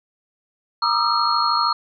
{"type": "tone cluster", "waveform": "sine", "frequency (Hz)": [944, 1188, 1241, 1342, 4296], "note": ["A#5", "D6", "D#6", "E6", "C8"], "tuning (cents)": [22, 20, -5, 31, 45], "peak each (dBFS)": -23, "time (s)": [0.82, 1.73], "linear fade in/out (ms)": 5, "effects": []}